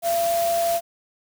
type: tone in noise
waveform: sine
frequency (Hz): 680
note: F5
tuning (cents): -46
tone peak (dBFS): -19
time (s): 0.02-0.81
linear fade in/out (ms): 50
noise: white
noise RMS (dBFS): -31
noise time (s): 0.02-0.81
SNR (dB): +9
effects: none